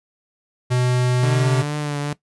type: tone with pitch glide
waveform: square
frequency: 124.9 to 128.63 Hz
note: B2 to C3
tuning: +20 to -29 cents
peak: -17 dBFS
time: 0.7-1.63 s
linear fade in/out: 20 ms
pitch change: +51 cents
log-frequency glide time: 1.22-1.5 s
type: tone with vibrato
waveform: sawtooth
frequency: 146.83 Hz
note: D3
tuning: in tune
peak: -18 dBFS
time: 1.23-2.13 s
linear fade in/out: 0 ms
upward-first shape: triangle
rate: 2.3 Hz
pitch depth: 36 cents each way
effects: noise-tail reverb RT60 0.1 s tail -18 dB re dry + resampled to 24000 Hz